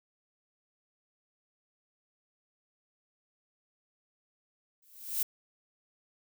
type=noise with exponential growth; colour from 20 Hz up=violet; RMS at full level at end=-27 dBFS; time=4.82-5.23 s; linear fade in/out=5 ms; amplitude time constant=89 ms; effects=none